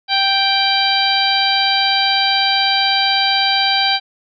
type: harmonic tone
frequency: 784 Hz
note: G5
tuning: in tune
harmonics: 1 / 2 / 3 / 4 / 5 / 6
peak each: -18 / -22 / -22 / -20 / -19 / -20 dBFS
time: 0.08-4 s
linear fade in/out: 50 ms
effects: none